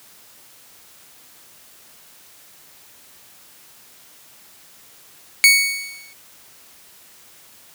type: tone with exponential decay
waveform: sawtooth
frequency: 2227 Hz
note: C#7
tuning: 7 cents sharp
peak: -3 dBFS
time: 5.44-6.13 s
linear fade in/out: 0 ms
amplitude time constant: 150 ms
effects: white hiss -48 dBFS RMS until 7.74 s + high-pass 60 Hz 12 dB/octave